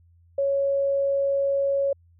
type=tone; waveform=sine; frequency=554.4 Hz; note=C#5; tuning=in tune; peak=-20 dBFS; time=0.38-1.93 s; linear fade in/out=5 ms; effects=added 85 Hz sine -54 dBFS peak until 2.19 s